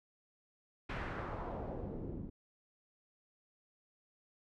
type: noise with low-pass filter sweep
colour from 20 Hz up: pink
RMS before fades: -42 dBFS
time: 0.89-2.3 s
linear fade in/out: 10 ms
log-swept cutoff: 2200 to 240 Hz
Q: 1.5
effects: none